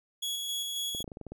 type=tone with tremolo; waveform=sawtooth; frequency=3351 Hz; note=G#7; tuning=15 cents sharp; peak=-28 dBFS; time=0.22-1.03 s; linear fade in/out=10 ms; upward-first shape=square; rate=3.7 Hz; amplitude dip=25%
type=clicks; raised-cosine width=2 ms; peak=-28 dBFS; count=9; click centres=0.949 / 1.005 / 1.043 / 1.078 / 1.118 / 1.171 / 1.213 / 1.267 / 1.32 s
effects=none